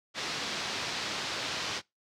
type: low-pass noise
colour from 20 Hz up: white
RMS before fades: -35 dBFS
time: 0.14-1.82 s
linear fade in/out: 50 ms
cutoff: 5200 Hz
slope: 24 dB/octave
effects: noise-tail reverb RT60 0.2 s tail -24 dB re dry + high-pass 100 Hz 12 dB/octave